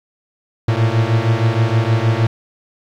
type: beating tone pair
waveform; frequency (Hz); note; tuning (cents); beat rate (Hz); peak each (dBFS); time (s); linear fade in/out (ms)
45% pulse; 110 / 116.4; A2 / A#2; 0 / -2; 6.4; -16; 0.68-2.27; 5
effects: low-pass 4000 Hz 12 dB/octave + 8-bit